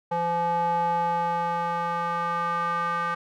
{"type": "tone with band-pass filter sweep", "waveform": "square", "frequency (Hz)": 171.1, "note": "F3", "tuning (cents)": -35, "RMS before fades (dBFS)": -26, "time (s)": [0.11, 3.15], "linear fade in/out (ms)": 10, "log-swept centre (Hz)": [760, 1300], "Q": 4.4, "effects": []}